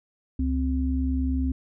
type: tone pair together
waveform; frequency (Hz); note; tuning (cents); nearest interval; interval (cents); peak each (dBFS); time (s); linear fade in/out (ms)
sine; 69.4 / 260.3; C#2 / C4; +3 / -9; octave + major seventh; 2288; -24 / -26; 0.39-1.52; 5
effects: none